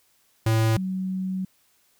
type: tone pair in turn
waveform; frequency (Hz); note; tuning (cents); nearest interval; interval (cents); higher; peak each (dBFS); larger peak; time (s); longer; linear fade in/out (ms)
square / sine; 111.6 / 187.69; A2 / F#3; +25 / +25; major sixth; 900; second; -19 / -25; first; 0.46-0.77 / 0.77-1.45; second; 5
effects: white hiss -64 dBFS RMS until 1.99 s